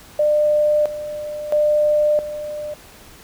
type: tone with tremolo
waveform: sine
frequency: 599 Hz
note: D5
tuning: 34 cents sharp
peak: -13 dBFS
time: 0.19-2.74 s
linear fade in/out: 5 ms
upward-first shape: square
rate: 0.75 Hz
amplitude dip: 75%
effects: pink hiss -44 dBFS RMS until 3.23 s